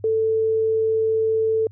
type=tone; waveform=sine; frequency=442.4 Hz; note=A4; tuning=9 cents sharp; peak=-17 dBFS; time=0.04-1.67 s; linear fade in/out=2 ms; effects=added 101 Hz sine -41 dBFS peak until 1.71 s